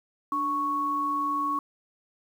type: tone pair together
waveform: sine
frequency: 293.7 / 1108.7 Hz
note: D4 / C#6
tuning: 0 / 0 cents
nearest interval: octave + major seventh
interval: 2300 cents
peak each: -34 / -25 dBFS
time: 0.32-1.59 s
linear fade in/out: 2 ms
effects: 9-bit